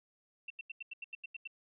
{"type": "tone bursts", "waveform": "sine", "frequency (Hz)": 2700, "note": "E7", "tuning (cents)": 41, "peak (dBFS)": -40, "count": 10, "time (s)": [0.48, 1.475], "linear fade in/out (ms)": 5, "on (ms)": 23, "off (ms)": 85, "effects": []}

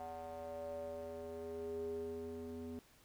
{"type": "tone with band-pass filter sweep", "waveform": "square", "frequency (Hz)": 82.2, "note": "E2", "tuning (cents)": -4, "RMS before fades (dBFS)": -45, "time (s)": [0, 2.79], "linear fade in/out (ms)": 0, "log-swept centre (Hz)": [720, 310], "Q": 6.2, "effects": ["pink hiss -66 dBFS RMS until 3.04 s"]}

